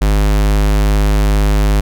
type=tone; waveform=square; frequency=51.2 Hz; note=G#1; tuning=24 cents flat; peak=-10 dBFS; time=0.01-1.81 s; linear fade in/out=10 ms; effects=none